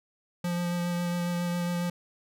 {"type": "tone with vibrato", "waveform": "square", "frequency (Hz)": 174.61, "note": "F3", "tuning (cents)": 0, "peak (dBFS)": -28, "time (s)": [0.44, 1.9], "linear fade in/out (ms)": 5, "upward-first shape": "sine", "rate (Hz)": 7.3, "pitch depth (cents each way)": 13, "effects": []}